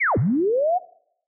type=linear two-way sweep; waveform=sine; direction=down then up; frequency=2349 to 92.5 to 755 Hz; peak=-17 dBFS; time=0-0.79 s; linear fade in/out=20 ms; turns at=0.18 s; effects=noise-tail reverb RT60 0.7 s tail -21 dB re dry